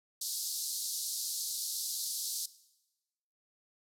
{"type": "band-pass noise", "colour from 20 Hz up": "pink", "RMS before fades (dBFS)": -37, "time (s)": [0.21, 2.46], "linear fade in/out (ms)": 5, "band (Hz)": [4100, 14000], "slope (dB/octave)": 48, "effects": ["noise-tail reverb RT60 1.0 s tail -18 dB re dry"]}